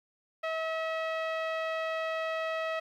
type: tone with low-pass filter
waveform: sawtooth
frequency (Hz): 644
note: E5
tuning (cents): -41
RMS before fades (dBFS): -33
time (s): 0.43-2.8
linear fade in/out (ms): 10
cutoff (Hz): 2500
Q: 1.4
effects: 11-bit